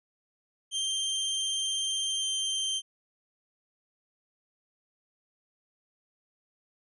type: tone with pitch glide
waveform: sawtooth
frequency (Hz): 3158 to 3140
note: G7 to G7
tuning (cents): +12 to +2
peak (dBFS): -25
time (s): 0.71-2.82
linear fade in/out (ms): 50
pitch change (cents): -10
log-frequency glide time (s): 2.03-2.67
effects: resampled to 24000 Hz